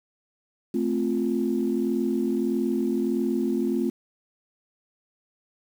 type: chord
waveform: sine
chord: F major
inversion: first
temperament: equal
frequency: 220 / 261.6 / 349.2 Hz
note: A3 / C4 / F4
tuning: 0 / 0 / 0 cents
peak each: -26 dBFS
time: 0.74-3.9 s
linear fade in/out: 5 ms
effects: tanh soft clip ceiling -13 dBFS + 8-bit